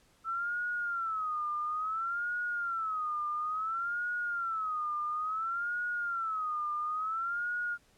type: tone with vibrato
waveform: sine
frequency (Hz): 1318.5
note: E6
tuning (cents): 0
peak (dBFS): -31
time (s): 0.24-7.78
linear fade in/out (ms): 50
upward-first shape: sine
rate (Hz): 0.58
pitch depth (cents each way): 160
effects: pink hiss -66 dBFS RMS until 7.97 s + low-pass 11000 Hz 12 dB/octave